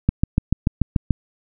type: click train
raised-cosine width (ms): 5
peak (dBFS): -3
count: 8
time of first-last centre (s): 0.09-1.107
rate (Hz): 6.88
effects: none